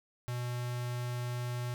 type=tone with notch filter; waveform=square; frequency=122.3 Hz; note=B2; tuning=16 cents flat; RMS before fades=-36 dBFS; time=0.28-1.74 s; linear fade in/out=0 ms; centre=290 Hz; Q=1.2; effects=none